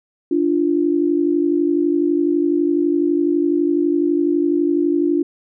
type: tone pair together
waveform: sine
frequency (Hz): 293.7 / 345.7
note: D4 / F4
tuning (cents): 0 / -18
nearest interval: minor third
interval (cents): 282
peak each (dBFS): -17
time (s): 0.31-5.23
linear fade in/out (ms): 5
effects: none